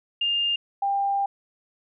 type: tone pair in turn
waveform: sine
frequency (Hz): 2811 / 795.7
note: F7 / G5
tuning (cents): +11 / +26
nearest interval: octave + minor seventh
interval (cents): 2185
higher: first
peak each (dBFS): -21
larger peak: neither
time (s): 0.21-0.56 / 0.82-1.26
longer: second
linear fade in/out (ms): 5
effects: none